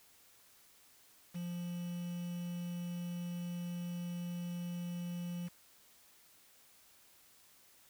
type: tone with quantisation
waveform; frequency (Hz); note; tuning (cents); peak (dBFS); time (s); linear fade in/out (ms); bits
triangle; 174.61; F3; 0; -36; 1.34-5.49; 20; 9
effects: white hiss -64 dBFS RMS until 7.89 s